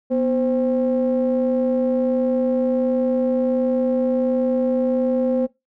triangle ring-modulated tone, 137.9 Hz, C#3, 9 cents flat, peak -12 dBFS, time 0.1-5.47 s, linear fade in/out 20 ms, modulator 383 Hz, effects noise-tail reverb RT60 0.2 s tail -20 dB re dry + high-pass 60 Hz 12 dB/octave

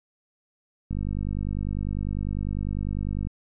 click train, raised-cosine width 5 ms, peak -18 dBFS, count 119, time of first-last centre 0.91-3.27 s, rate 50 Hz, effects none

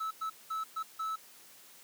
triangle tone bursts at uneven times, 1305 Hz, E6, 18 cents flat, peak -31 dBFS, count 5, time 0-0.11 / 0.21-0.3 / 0.5-0.64 / 0.76-0.83 / 0.99-1.16 s, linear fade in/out 10 ms, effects white hiss -56 dBFS RMS until 1.83 s + high-pass 150 Hz 12 dB/octave

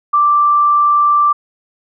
sine tone, 1174.7 Hz, D6, in tune, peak -8 dBFS, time 0.13-1.33 s, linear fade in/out 10 ms, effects none

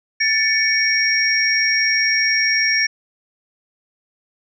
sine tone cluster, 1765 / 2242 / 5580 Hz, A6 / C#7 / F8, +5 / +19 / -2 cents, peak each -19 dBFS, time 0.2-2.87 s, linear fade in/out 10 ms, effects none

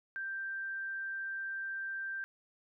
sine tone, 1573 Hz, G6, 6 cents sharp, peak -36 dBFS, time 0.16-2.24 s, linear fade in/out 0 ms, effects none

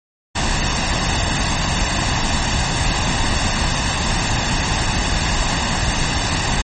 pink noise with comb filter, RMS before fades -18 dBFS, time 0.35-6.62 s, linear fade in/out 10 ms, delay 1.1 ms, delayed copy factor +0.55, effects MP3 32 kbps

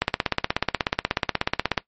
click train, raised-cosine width 0.3 ms, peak -3 dBFS, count 30, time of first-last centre 0.02-1.778 s, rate 16.5 Hz, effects noise-tail reverb RT60 0.1 s tail -18 dB re dry + MP3 32 kbps

